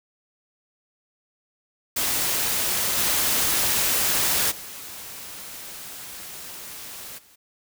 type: noise with level steps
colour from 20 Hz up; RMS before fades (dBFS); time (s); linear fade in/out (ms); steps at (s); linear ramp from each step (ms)
white; -24 / -22 / -38 / -54; 1.96-7.36; 10; 2.97 / 4.5 / 7.17; 20
effects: none

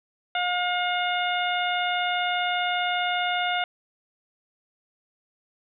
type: harmonic tone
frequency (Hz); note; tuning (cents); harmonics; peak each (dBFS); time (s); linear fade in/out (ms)
715; F5; +41; 1 / 2 / 3 / 4 / 5; -26 / -29 / -31 / -32 / -33; 0.35-3.64; 2
effects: none

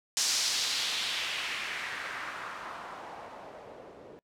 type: noise with low-pass filter sweep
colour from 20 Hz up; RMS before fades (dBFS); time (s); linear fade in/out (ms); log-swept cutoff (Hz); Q
blue; -35; 0.17-4.19; 0; 6100 to 420; 1.8
effects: noise-tail reverb RT60 0.1 s tail -24 dB re dry

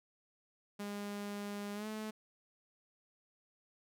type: tone with pitch glide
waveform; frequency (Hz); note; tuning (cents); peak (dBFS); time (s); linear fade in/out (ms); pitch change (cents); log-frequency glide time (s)
sawtooth; 204 to 216.1; G#3 to A3; -31 to -31; -36; 0.79-2.11; 10; +100; 1.74-1.87
effects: none

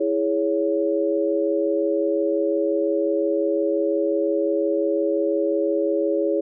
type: chord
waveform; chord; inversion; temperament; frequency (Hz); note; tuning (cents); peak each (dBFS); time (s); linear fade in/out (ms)
sine; C# minor; first; equal with one note detuned; 329.6 / 415.3 / 558.2; E4 / G#4 / C#5; 0 / 0 / +12; -23; 0-6.41; 10
effects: none

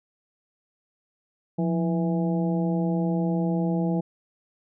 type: harmonic tone with a mistuned harmonic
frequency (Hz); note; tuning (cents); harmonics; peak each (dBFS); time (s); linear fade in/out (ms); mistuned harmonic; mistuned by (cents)
164.81; E3; 0; 1 / 2 / 3 / 4 / 5; -23 / -29 / -33 / -35 / -37; 1.58-4.01; 10; 1; +97
effects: none

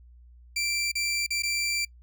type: tone with dropouts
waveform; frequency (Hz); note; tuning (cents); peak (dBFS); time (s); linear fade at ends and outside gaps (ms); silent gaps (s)
20% pulse; 2349; D7; 0; -21; 0.56-1.85; 5; 0.917-0.953 / 1.265-1.305 / 1.423-1.433
effects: noise-tail reverb RT60 0.1 s tail -25 dB re dry + added 60 Hz sine -49 dBFS peak until 2.02 s

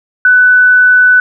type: tone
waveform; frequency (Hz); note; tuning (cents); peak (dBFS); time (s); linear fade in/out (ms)
sine; 1495; F#6; +17; -3; 0.25-1.2; 2
effects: none

